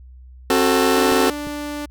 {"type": "chord", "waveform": "sawtooth", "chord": "F# diminished", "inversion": "second", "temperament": "just", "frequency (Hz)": [266.4, 370, 444], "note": ["C4", "F#4", "A4"], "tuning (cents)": [31, 0, 16], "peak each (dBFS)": -15, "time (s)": [0.5, 1.3], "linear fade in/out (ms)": 2}
{"type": "tone", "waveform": "sawtooth", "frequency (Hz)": 293.7, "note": "D4", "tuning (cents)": 0, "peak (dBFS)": -22, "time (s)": [0.95, 1.86], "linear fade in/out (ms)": 10}
{"type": "clicks", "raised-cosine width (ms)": 3, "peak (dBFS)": -19, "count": 2, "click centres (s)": [1.119, 1.47]}
{"effects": ["added 63 Hz sine -39 dBFS peak until 1.9 s"]}